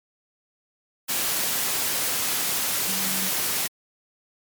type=tone in noise; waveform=sine; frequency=190.4 Hz; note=F#3; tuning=50 cents sharp; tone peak=-33 dBFS; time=2.87-3.3 s; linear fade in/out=20 ms; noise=white; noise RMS=-25 dBFS; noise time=1.08-3.68 s; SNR=-11 dB; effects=high-pass 100 Hz 12 dB/octave + MP3 96 kbps